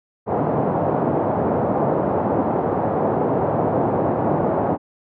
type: band-pass noise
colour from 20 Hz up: white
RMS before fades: -20 dBFS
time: 0.26-4.78 s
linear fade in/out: 50 ms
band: 100 to 800 Hz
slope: 24 dB/octave
effects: none